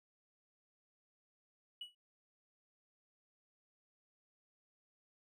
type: tone with exponential decay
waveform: triangle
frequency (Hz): 2933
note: F#7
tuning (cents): -16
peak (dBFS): -37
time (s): 1.81-1.95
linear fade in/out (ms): 5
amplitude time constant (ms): 29
effects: tanh soft clip ceiling -39 dBFS